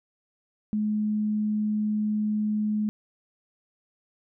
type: tone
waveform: sine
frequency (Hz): 212.1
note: G#3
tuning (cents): +37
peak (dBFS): -23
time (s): 0.73-2.89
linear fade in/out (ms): 0
effects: none